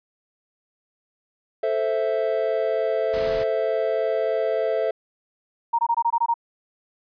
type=chord; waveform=triangle; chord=A minor; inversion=none; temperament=equal; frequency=440 / 523.3 / 659.3 Hz; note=A4 / C5 / E5; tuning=0 / 0 / 0 cents; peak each=-23 / -24 / -22 dBFS; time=1.63-4.91 s; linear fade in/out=5 ms
type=noise; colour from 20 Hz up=pink; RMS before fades=-34 dBFS; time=3.13-3.44 s; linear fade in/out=10 ms
type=tone bursts; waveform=sine; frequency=933 Hz; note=A#5; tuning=1 cent sharp; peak=-17 dBFS; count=8; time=5.73-6.341 s; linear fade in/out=10 ms; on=58 ms; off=21 ms
effects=resampled to 11025 Hz